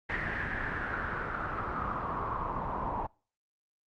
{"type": "noise with low-pass filter sweep", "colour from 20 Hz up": "pink", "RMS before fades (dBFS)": -34, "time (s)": [0.09, 3.07], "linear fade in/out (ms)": 10, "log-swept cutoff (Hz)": [1900, 920], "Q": 5.8, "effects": ["noise-tail reverb RT60 0.4 s tail -26 dB re dry", "Opus 48 kbps"]}